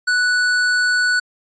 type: tone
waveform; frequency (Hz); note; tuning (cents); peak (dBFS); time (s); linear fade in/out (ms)
square; 1480; F#6; 0; -15; 0.07-1.2; 10
effects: resampled to 16000 Hz